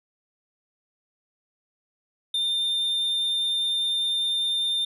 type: tone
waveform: triangle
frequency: 3605 Hz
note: A7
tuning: 41 cents sharp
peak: -21 dBFS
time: 2.34-4.85 s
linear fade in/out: 5 ms
effects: resampled to 32000 Hz